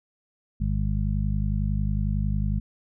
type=harmonic tone; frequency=51 Hz; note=G#1; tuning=31 cents flat; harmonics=1 / 2 / 3 / 4; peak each=-25 / -28 / -30 / -31 dBFS; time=0.6-2.6 s; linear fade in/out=10 ms; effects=none